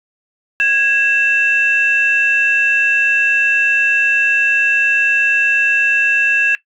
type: tone pair together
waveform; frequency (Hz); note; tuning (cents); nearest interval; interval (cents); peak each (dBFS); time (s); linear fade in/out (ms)
sine; 1651.4 / 2672; G#6 / E7; -10 / +23; minor sixth; 833; -13; 0.6-6.55; 0
effects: noise-tail reverb RT60 0.1 s tail -17 dB re dry + tanh soft clip ceiling -4 dBFS